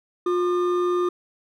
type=tone pair together; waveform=triangle; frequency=356.1 / 1208 Hz; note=F4 / D6; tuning=+34 / +48 cents; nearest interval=octave + major sixth; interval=2114 cents; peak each=-18 / -26 dBFS; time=0.26-1.09 s; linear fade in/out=5 ms; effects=none